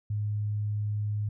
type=tone; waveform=sine; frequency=104.7 Hz; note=G#2; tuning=15 cents sharp; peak=-27 dBFS; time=0.1-1.29 s; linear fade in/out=5 ms; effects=none